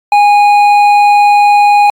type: tone with hard clipping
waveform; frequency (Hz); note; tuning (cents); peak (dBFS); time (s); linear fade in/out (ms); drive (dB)
sine; 823; G#5; -16; -5; 0.12-1.9; 2; 7
effects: AAC 64 kbps